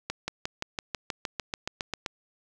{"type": "accelerating click train", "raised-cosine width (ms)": 0.2, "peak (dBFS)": -13, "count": 14, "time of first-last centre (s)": [0.1, 2.062], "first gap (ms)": 180, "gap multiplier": 0.97, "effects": []}